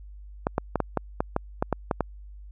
clicks, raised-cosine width 1 ms, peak -9 dBFS, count 11, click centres 0.469 / 0.581 / 0.757 / 0.803 / 0.973 / 1.205 / 1.364 / 1.625 / 1.727 / 1.912 / 2.007 s, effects added 50 Hz sine -41 dBFS peak until 2.51 s

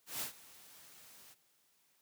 white noise with ADSR envelope, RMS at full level -38 dBFS, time 0.06-1.35 s, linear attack 150 ms, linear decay 110 ms, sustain -20 dB, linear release 29 ms, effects white hiss -73 dBFS RMS until 2.01 s + high-pass 80 Hz 12 dB/octave

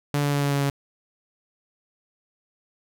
sawtooth tone with pitch steps, 144.7 / 143.78 / 142.87 / 141.97 / 141.07 / 140.18 Hz, D3 / D3 / D3 / C#3 / C#3 / C#3, -25 / -36 / -47 / +42 / +31 / +20 cents, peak -17 dBFS, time 0.14-0.698 s, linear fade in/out 0 ms, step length 93 ms, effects none

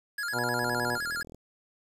square tone with vibrato, 1532 Hz, G6, 40 cents flat, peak -31 dBFS, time 0.18-1.23 s, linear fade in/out 5 ms, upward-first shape square, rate 9.7 Hz, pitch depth 150 cents each way
harmonic tone, 121.6 Hz, B2, 26 cents flat, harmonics 1 / 2 / 3 / 4 / 5 / 6 / 7 / 8, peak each -37 / -37 / -37 / -37 / -37 / -37 / -37 / -37 dBFS, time 0.32-0.99 s, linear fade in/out 50 ms
click train, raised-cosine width 2 ms, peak -34 dBFS, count 30, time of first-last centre 0.63-1.346 s, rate 40.5 Hz
effects resampled to 32000 Hz + 9-bit

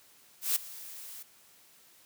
blue noise with ADSR envelope, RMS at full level -26 dBFS, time 0.41-1.23 s, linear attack 150 ms, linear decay 6 ms, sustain -19 dB, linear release 8 ms, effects white hiss -60 dBFS RMS until 2.05 s + high-pass 80 Hz 12 dB/octave

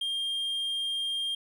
triangle tone, 3207 Hz, G7, 39 cents sharp, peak -27 dBFS, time 0.01-1.35 s, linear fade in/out 5 ms, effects none

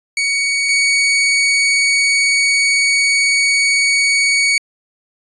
sawtooth tone pair in turn, 2241 / 2241 Hz, C#7 / C#7, +18 / +18 cents, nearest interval unison, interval 0 cents, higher neither, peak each -11 / -8 dBFS, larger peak second, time 0.17-0.69 / 0.69-4.58 s, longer second, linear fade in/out 2 ms, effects resampled to 22050 Hz

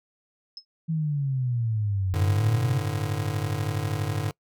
sine tone with exponential decay, 5180 Hz, E8, 31 cents flat, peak -32 dBFS, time 0.57-0.65 s, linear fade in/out 2 ms, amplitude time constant 16 ms
sine exponential two-way sweep, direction down then up, 164.6 to 90.3 to 135.4 Hz, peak -23 dBFS, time 0.88-2.81 s, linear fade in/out 20 ms, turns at 2.16 s
square chord, G suspended second, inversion none, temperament just, 98 / 110.25 / 147 Hz, G2 / A2 / D3, 0 / +4 / +2 cents, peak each -31 dBFS, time 2.14-4.31 s, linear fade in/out 0 ms
effects noise-tail reverb RT60 0.1 s tail -24 dB re dry

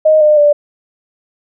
sine tone with pitch steps, 622.3 / 604.6 / 587.4 Hz, D#5 / D#5 / D5, 0 / -50 / 0 cents, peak -5 dBFS, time 0.05-0.53 s, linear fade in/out 10 ms, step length 160 ms, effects none

